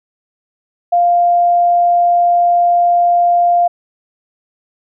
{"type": "tone", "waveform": "sine", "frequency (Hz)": 698.5, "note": "F5", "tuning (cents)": 0, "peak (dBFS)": -8, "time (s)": [0.92, 3.68], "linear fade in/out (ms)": 10, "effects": []}